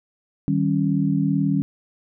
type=tone cluster; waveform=sine; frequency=155.3 / 193.8 / 276 Hz; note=D#3 / G3 / C#4; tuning=-3 / -20 / -7 cents; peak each=-22 dBFS; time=0.48-1.62 s; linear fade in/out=0 ms; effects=none